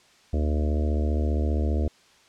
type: harmonic tone with a mistuned harmonic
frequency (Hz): 75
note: D2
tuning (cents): +37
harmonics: 1 / 3 / 4 / 5 / 6 / 7 / 8 / 9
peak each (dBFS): -22 / -32 / -34 / -36 / -38 / -39 / -40 / -41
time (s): 0.33-1.88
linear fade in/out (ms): 5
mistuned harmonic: 1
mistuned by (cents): -23
effects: white hiss -57 dBFS RMS until 2.28 s + low-pass 6000 Hz 12 dB/octave